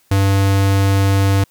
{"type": "tone", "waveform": "square", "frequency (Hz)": 98, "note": "G2", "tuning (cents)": 0, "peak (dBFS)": -12, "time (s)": [0.11, 1.44], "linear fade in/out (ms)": 5, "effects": ["white hiss -57 dBFS RMS until 1.5 s"]}